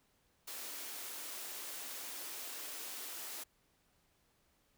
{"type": "high-pass noise", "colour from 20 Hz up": "white", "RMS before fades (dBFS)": -45, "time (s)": [0.47, 3.44], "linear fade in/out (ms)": 10, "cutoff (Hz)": 240, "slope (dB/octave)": 96, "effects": ["pink hiss -74 dBFS RMS until 4.77 s"]}